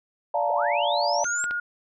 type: chord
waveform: sine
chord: Bb major seventh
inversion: first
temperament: just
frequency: 582.7 / 699.2 / 874.1 / 932.3 Hz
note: D5 / F5 / A5 / Bb5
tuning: -14 / +2 / -12 / 0 cents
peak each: -26 / -26 / -27 / -29 dBFS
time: 0.34-1.24 s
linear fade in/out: 5 ms
type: linear sweep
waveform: sine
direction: up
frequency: 407.9 to 7760 Hz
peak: -28 dBFS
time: 0.49-1.46 s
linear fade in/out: 20 ms
type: clicks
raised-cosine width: 0.3 ms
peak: -20 dBFS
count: 3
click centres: 1.244 / 1.441 / 1.51 s
type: tone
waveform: sine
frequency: 1430 Hz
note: F6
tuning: 41 cents sharp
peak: -25 dBFS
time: 1.25-1.6 s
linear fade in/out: 5 ms
effects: none